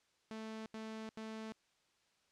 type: tone bursts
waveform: sawtooth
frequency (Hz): 220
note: A3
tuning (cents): 0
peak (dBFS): -40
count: 3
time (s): 0.31-1.522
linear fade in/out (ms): 0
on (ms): 350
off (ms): 81
effects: white hiss -75 dBFS RMS until 2.31 s + low-pass 6000 Hz 12 dB/octave